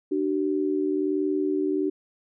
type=tone pair together; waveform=sine; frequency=298.7 / 380 Hz; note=D4 / F#4; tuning=+29 / +46 cents; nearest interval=major third; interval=417 cents; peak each=-25 / -25 dBFS; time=0.11-1.9 s; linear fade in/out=10 ms; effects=none